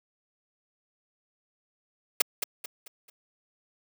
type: noise with echo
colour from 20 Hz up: white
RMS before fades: -21 dBFS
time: 2.2-2.22 s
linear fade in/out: 5 ms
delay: 220 ms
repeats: 4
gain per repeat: -8 dB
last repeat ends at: 3.1 s
effects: high-pass 200 Hz 12 dB/octave